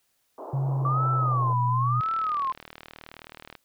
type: band-pass noise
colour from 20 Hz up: white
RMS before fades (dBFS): -39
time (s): 0.38-1.53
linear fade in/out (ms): 2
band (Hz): 290 to 1000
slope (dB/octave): 48
type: tone with pitch glide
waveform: sine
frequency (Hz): 135.7 to 122.3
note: C#3 to B2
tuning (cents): -36 to -16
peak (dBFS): -23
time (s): 0.53-2.01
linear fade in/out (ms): 10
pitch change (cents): -180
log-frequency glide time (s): 0.69-1.53
type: tone with vibrato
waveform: sine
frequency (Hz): 1142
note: D6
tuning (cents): -49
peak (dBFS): -24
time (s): 0.85-2.52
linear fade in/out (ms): 2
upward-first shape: sine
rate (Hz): 0.97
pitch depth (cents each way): 260
type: click train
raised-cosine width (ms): 0.3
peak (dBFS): -25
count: 61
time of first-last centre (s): 2.01-3.552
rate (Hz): 38.9
effects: white hiss -71 dBFS RMS until 3.64 s